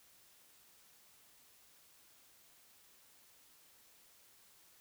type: silence
effects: white hiss -65 dBFS RMS until 4.8 s